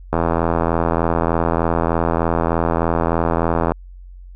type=click train; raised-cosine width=1 ms; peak=-3 dBFS; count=300; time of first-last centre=0.13-3.719 s; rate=83.3 Hz; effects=added 45 Hz sine -35 dBFS peak until 4.35 s